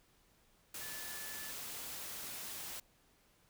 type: tone in noise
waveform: sine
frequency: 1737 Hz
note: A6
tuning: 23 cents flat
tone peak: -51 dBFS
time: 0.81-1.51 s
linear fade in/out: 5 ms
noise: white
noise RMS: -45 dBFS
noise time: 0.74-2.8 s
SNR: -9 dB
effects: pink hiss -70 dBFS RMS until 3.49 s